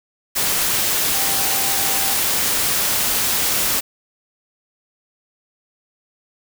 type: tone in noise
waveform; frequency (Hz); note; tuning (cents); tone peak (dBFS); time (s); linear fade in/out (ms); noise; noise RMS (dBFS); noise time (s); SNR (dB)
sine; 784; G5; 0; -30; 1.13-2.15; 20; white; -19; 0.35-3.81; -14
effects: none